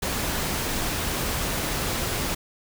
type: noise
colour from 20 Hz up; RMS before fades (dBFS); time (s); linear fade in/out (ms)
pink; -27; 0.02-2.35; 10
effects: none